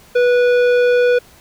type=tone with tanh clipping; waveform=sine; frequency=490 Hz; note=B4; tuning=14 cents flat; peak=-12 dBFS; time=0.15-1.19 s; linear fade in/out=10 ms; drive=13 dB; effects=pink hiss -46 dBFS RMS until 1.4 s